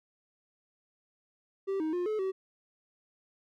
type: tone with pitch steps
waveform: triangle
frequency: 389.5 / 314.3 / 355.2 / 430 / 380.9 Hz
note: G4 / D#4 / F4 / A4 / G4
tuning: -11 / +18 / +29 / -40 / -50 cents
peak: -27 dBFS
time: 1.67-2.32 s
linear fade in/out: 20 ms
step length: 130 ms
effects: none